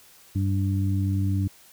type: harmonic tone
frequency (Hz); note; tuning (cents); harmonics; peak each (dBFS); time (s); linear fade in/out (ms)
97.3; G2; -12; 1 / 2 / 3; -22 / -30 / -31; 0.35-1.48; 10
effects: white hiss -53 dBFS RMS until 1.72 s